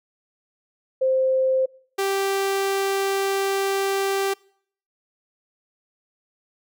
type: tone pair in turn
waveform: sine / sawtooth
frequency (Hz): 523.3 / 391.5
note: C5 / G4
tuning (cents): 0 / -2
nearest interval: perfect fourth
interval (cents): 502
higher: first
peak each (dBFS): -17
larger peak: neither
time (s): 1.01-1.66 / 1.98-4.34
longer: second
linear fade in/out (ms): 10
effects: noise-tail reverb RT60 0.6 s tail -25 dB re dry